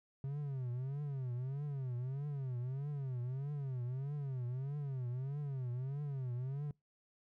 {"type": "tone with vibrato", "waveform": "triangle", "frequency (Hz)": 133.6, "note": "C3", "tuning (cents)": 36, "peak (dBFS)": -35, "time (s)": [0.24, 6.71], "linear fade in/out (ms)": 2, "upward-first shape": "triangle", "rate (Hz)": 1.6, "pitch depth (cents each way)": 190, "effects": ["noise-tail reverb RT60 0.2 s tail -25 dB re dry"]}